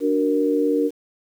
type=chord; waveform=sine; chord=D augmented; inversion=none; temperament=equal; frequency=293.7 / 370 / 466.2 Hz; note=D4 / F#4 / A#4; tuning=0 / 0 / 0 cents; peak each=-20 / -26 / -20 dBFS; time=0-0.91 s; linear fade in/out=50 ms; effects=8-bit